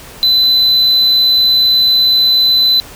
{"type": "tone", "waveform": "triangle", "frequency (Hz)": 4018, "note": "B7", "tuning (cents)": 29, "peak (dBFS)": -6, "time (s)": [0.23, 2.8], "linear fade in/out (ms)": 0, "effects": ["pink hiss -34 dBFS RMS until 2.95 s"]}